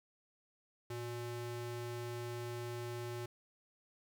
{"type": "ring-modulated tone", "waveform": "square", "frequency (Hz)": 238.6, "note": "A#3", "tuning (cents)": 41, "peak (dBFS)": -38, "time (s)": [0.9, 3.26], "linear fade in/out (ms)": 5, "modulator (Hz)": 124, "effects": []}